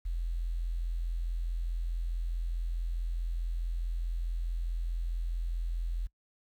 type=tone with quantisation; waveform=sine; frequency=42.34 Hz; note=E1; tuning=47 cents sharp; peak=-30 dBFS; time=0.05-6.07 s; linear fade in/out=10 ms; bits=10; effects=noise-tail reverb RT60 0.1 s tail -23 dB re dry